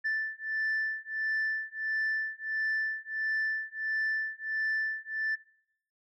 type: beating tone pair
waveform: sine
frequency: 1761 / 1762.5 Hz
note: A6 / A6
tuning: +1 / +2 cents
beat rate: 1.5 Hz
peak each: -31 dBFS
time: 0.04-5.36 s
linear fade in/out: 20 ms
effects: noise-tail reverb RT60 0.7 s tail -21 dB re dry + tanh soft clip ceiling -25 dBFS